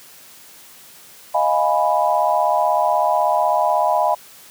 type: chord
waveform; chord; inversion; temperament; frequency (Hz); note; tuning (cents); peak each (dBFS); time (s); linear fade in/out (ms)
sine; F half-diminished seventh; third; equal; 622.3 / 698.5 / 830.6 / 987.8; Eb5 / F5 / Ab5 / Cb6; 0 / 0 / 0 / 0; -20; 1.34-4.15; 10
effects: white hiss -44 dBFS RMS until 4.5 s + high-pass 100 Hz 12 dB/octave